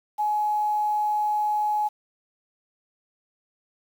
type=tone; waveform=sine; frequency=843 Hz; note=G#5; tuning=26 cents sharp; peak=-21 dBFS; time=0.18-1.89 s; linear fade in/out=20 ms; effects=8-bit